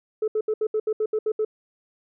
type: tone bursts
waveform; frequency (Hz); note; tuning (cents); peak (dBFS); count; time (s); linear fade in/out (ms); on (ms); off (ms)
sine; 432.3; A4; -31; -19; 10; 0.22-1.449; 5; 59; 71
effects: tanh soft clip ceiling -17 dBFS